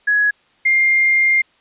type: tone pair in turn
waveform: sine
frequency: 1676 / 2112 Hz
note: G#6 / C7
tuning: +15 / +16 cents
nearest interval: major third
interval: 401 cents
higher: second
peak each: -12 / -11 dBFS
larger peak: second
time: 0.07-0.31 / 0.65-1.42 s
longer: second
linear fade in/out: 10 ms
effects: white hiss -56 dBFS RMS until 1.6 s + resampled to 8000 Hz